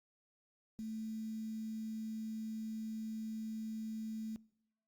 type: tone with quantisation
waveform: sine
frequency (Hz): 220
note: A3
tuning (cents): 0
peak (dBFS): -40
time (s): 0.79-4.36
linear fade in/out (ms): 0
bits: 10
effects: noise-tail reverb RT60 0.8 s tail -24 dB re dry + Opus 48 kbps